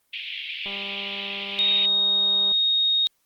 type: band-pass noise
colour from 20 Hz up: white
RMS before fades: -32 dBFS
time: 0.13-1.86 s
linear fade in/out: 5 ms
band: 2300 to 3400 Hz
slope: 48 dB/octave
type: click train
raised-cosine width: 1 ms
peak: -28 dBFS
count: 371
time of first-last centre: 0.66-2.519 s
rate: 199 Hz
type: tone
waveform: sine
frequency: 3729 Hz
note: A#7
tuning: in tune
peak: -18 dBFS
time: 1.59-3.07 s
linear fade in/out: 0 ms
effects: white hiss -69 dBFS RMS until 3.25 s + Opus 24 kbps